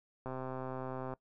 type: click train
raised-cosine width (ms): 1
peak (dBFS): -27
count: 115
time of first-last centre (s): 0.26-1.137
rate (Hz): 130
effects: noise-tail reverb RT60 0.1 s tail -21 dB re dry